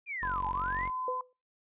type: linear two-way sweep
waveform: sine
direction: down then up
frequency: 2468 to 812 to 2200 Hz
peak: -34 dBFS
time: 0.06-0.89 s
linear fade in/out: 50 ms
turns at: 0.47 s
type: tone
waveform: sawtooth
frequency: 46.52 Hz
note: F#1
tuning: 10 cents sharp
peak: -35 dBFS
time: 0.22-0.9 s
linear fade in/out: 10 ms
type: tone with pitch glide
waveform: sine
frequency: 1012 to 1019.6 Hz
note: B5 to C6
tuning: +42 to -45 cents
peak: -32 dBFS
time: 0.23-1.21 s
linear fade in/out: 2 ms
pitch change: +13 cents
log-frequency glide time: 0.67-0.79 s
type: tone with exponential decay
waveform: sine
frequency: 503 Hz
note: B4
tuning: 32 cents sharp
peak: -29 dBFS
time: 1.08-1.33 s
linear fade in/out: 2 ms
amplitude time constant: 54 ms
effects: noise-tail reverb RT60 0.3 s tail -26 dB re dry + resampled to 8000 Hz